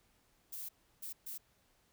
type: noise bursts at uneven times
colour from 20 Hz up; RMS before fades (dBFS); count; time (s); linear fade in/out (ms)
violet; -44; 3; 0.52-0.69 / 1.02-1.13 / 1.26-1.38; 10
effects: pink hiss -72 dBFS RMS until 1.92 s